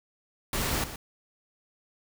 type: noise with echo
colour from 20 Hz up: pink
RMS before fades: -29 dBFS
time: 0.53-0.84 s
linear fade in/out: 2 ms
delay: 120 ms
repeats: 1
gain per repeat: -11 dB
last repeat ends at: 0.96 s
effects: none